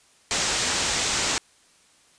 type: low-pass noise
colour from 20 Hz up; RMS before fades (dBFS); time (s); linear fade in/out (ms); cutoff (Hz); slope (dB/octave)
white; -25; 0.31-1.38; 0; 8100; 48
effects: white hiss -58 dBFS RMS until 2.18 s + resampled to 22050 Hz